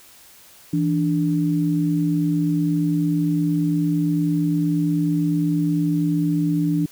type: tone pair together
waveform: sine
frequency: 164.97 / 293.7 Hz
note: E3 / D4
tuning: +2 / 0 cents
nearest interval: minor seventh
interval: 998 cents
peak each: -20 dBFS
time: 0.73-6.86 s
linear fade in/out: 5 ms
effects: white hiss -48 dBFS RMS until 6.91 s